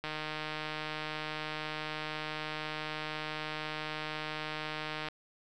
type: click train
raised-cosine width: 0.3 ms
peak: -21 dBFS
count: 778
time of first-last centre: 0.04-5.085 s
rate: 154 Hz
effects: none